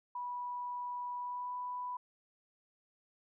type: tone with pitch glide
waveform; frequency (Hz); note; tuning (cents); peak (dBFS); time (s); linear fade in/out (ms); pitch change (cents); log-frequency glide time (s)
sine; 980 to 990.2; B5 to B5; -14 to +4; -37; 0.15-1.97; 5; +18; 1.17-1.55
effects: none